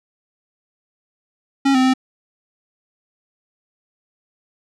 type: tone with pitch steps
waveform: square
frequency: 273.9 / 258.5 / 260 Hz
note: C#4 / C4 / C4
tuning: -21 / -21 / -11 cents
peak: -13 dBFS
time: 1.65-1.938 s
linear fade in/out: 10 ms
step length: 96 ms
effects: low-pass 6000 Hz 12 dB/octave